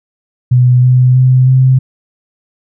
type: tone with pitch steps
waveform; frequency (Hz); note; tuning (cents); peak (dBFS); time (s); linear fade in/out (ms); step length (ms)
sine; 124.8 / 126.62 / 128.46 / 130.33; B2 / B2 / C3 / C3; +19 / +44 / -31 / -6; -4; 0.51-1.79; 10; 320
effects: none